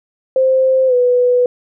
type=tone with pitch glide; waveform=sine; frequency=523.3 to 493.9 Hz; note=C5 to B4; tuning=0 to 0 cents; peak=-9 dBFS; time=0.36-1.46 s; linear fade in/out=2 ms; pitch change=-100 cents; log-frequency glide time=0.87-0.94 s; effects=none